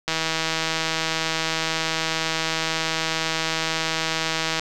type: click train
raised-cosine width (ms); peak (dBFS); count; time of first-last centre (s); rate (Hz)
0.2; -6; 728; 0.08-4.596; 161
effects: none